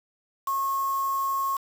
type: tone with quantisation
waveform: sine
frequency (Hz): 1088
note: C#6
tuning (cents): -33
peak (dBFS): -24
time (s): 0.47-1.57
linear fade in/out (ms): 5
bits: 6
effects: none